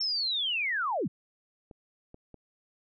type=linear sweep; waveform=sine; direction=down; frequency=5460 to 110 Hz; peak=-27 dBFS; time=0-1.08 s; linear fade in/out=10 ms
type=clicks; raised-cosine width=2 ms; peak=-34 dBFS; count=3; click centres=1.712 / 2.144 / 2.343 s
effects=none